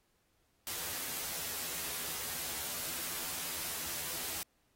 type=noise with comb filter; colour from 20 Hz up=white; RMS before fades=-39 dBFS; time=0.67-4.43 s; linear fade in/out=0 ms; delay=12 ms; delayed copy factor=+0.6; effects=pink hiss -75 dBFS RMS until 4.75 s + AAC 48 kbps